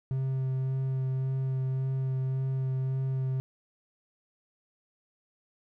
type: tone with vibrato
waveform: triangle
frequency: 132 Hz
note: C3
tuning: 16 cents sharp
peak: -25 dBFS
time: 0.11-3.4 s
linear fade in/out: 0 ms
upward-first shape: sine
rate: 1.8 Hz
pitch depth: 12 cents each way
effects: none